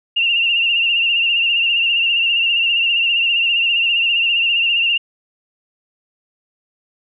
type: tone with vibrato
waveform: sine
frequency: 2767 Hz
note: F7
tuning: 17 cents flat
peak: -13 dBFS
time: 0.16-4.98 s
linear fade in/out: 10 ms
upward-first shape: sine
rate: 15 Hz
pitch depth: 53 cents each way
effects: none